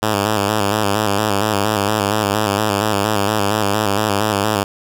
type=tone with vibrato; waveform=5% pulse; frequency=103.83 Hz; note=G#2; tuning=in tune; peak=-4 dBFS; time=0.02-4.64 s; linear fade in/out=10 ms; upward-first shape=square; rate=4.3 Hz; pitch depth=62 cents each way; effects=none